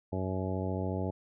harmonic tone, 93.9 Hz, F#2, 26 cents sharp, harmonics 1 / 2 / 3 / 4 / 5 / 6 / 7 / 9, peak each -34 / -37 / -39 / -40 / -41 / -42 / -42 / -44 dBFS, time 0.12-1.11 s, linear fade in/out 10 ms, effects none

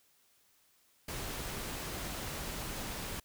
pink noise, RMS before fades -40 dBFS, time 1.08-3.2 s, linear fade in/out 5 ms, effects white hiss -69 dBFS RMS until 3.24 s

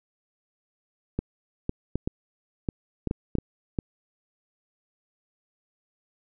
clicks, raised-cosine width 3 ms, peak -13 dBFS, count 10, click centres 1.19 / 1.694 / 1.956 / 2.075 / 2.688 / 3.073 / 3.111 / 3.353 / 3.385 / 3.788 s, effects none

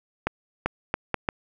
accelerating click train, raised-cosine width 0.5 ms, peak -8 dBFS, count 5, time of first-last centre 0.27-1.289 s, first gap 390 ms, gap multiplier 0.72, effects none

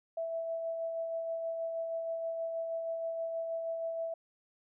sine tone with tremolo, 659.3 Hz, E5, in tune, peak -32 dBFS, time 0.17-4.14 s, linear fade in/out 5 ms, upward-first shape sine, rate 6.3 Hz, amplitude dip 30%, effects none

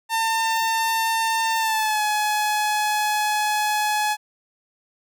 sawtooth tone with pitch glide, 901 to 845.5 Hz, A5 to G#5, +41 to +31 cents, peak -16 dBFS, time 0.09-4.17 s, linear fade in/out 50 ms, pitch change -110 cents, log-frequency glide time 1.57-2.02 s, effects none

